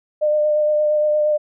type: tone with vibrato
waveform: sine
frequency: 603 Hz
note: D5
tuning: 46 cents sharp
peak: -14 dBFS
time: 0.21-1.38 s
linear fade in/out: 20 ms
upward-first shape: sine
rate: 8.6 Hz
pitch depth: 15 cents each way
effects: none